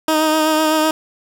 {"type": "tone with vibrato", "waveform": "15% pulse", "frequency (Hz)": 312.1, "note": "D#4", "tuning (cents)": 5, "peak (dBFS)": -7, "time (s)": [0.08, 0.91], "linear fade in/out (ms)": 2, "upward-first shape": "sine", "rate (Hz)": 7.9, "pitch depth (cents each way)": 23, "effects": []}